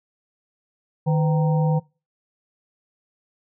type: harmonic tone with a mistuned harmonic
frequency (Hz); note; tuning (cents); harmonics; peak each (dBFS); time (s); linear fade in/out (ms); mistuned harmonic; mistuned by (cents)
154.9; D#3; -7; 1 / 3 / 5 / 6; -17 / -27 / -31 / -33; 1.06-1.8; 20; 3; +140
effects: noise-tail reverb RT60 0.3 s tail -23 dB re dry